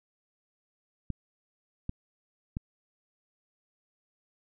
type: clicks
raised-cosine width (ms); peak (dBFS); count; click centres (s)
5; -20; 3; 1.103 / 1.894 / 2.569
effects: none